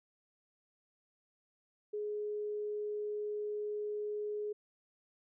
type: tone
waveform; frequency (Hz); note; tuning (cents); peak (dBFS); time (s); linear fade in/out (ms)
sine; 418.9; G#4; +15; -35; 1.93-4.53; 10
effects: none